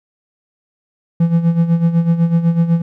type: tone with tremolo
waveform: triangle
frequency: 167.9 Hz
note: E3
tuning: 32 cents sharp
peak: -6 dBFS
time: 1.2-2.82 s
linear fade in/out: 5 ms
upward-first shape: sine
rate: 8 Hz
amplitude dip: 70%
effects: none